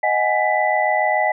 sine tone cluster, 624 / 745 / 832 / 1987 Hz, D#5 / F#5 / G#5 / B6, +5 / +12 / +3 / +10 cents, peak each -21 dBFS, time 0.03-1.32 s, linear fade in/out 5 ms, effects none

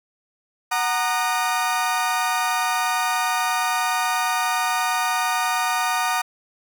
30% pulse chord, D# minor, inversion first, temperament equal with one note detuned, 740 / 932.3 / 1221 Hz, F#5 / A#5 / D#6, 0 / 0 / -33 cents, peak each -22 dBFS, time 0.71-6.22 s, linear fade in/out 10 ms, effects none

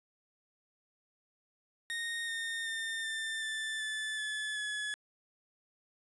30% pulse tone with pitch steps, 1854 / 1831.6 / 1809.6 / 1787.7 / 1766.2 / 1744.9 / 1723.9 / 1703.1 Hz, A#6 / A#6 / A6 / A6 / A6 / A6 / A6 / G#6, -10 / -31 / +48 / +27 / +6 / -15 / -36 / +43 cents, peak -32 dBFS, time 1.9-4.94 s, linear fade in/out 0 ms, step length 380 ms, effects resampled to 24000 Hz

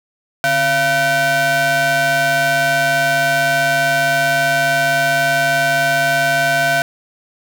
45% pulse ring-modulated tone, 415.3 Hz, G#4, in tune, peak -10 dBFS, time 0.44-6.82 s, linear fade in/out 0 ms, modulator 1100 Hz, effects none

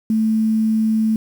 sine tone with quantisation, 220 Hz, A3, in tune, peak -14 dBFS, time 0.1-1.16 s, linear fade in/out 2 ms, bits 7, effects none

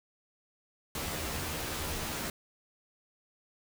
pink noise with comb filter, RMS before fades -36 dBFS, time 0.95-2.3 s, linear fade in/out 2 ms, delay 13 ms, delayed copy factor +0.8, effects none

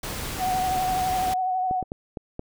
pink noise, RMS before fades -32 dBFS, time 0.03-1.34 s, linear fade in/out 5 ms
sine tone with vibrato, 743 Hz, F#5, 7 cents sharp, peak -22 dBFS, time 0.38-1.84 s, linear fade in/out 50 ms, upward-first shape sine, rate 12 Hz, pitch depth 28 cents each way
clicks, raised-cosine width 2 ms, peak -18 dBFS, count 5, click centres 1.711 / 1.827 / 1.919 / 2.172 / 2.394 s
effects none

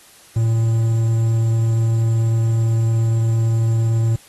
triangle tone with quantisation, 113.6 Hz, A#2, 44 cents flat, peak -12 dBFS, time 0.36-4.16 s, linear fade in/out 5 ms, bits 7, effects white hiss -47 dBFS RMS until 4.28 s + AAC 32 kbps

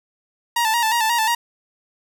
sawtooth tone with vibrato, 912 Hz, A#5, 38 cents flat, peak -13 dBFS, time 0.56-1.35 s, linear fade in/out 5 ms, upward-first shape square, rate 5.6 Hz, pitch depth 61 cents each way, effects none

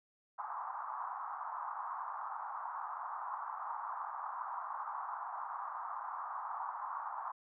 white band-pass noise, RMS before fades -42 dBFS, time 0.38-7.32 s, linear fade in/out 10 ms, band 830 to 1200 Hz, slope 48 dB/octave, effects none

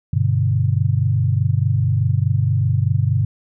sine chord, G major, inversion none, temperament equal with one note detuned, 98.68 / 123.47 / 146.83 Hz, G2 / B2 / D3, +12 / 0 / 0 cents, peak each -18 / -18 / -21 dBFS, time 0.13-3.25 s, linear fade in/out 5 ms, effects none

